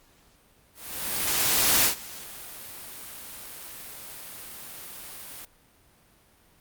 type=noise with ADSR envelope; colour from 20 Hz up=white; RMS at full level=-20 dBFS; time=0.74-5.45 s; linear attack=1100 ms; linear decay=110 ms; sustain=-21 dB; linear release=4 ms; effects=pink hiss -60 dBFS RMS until 6.6 s + Opus 48 kbps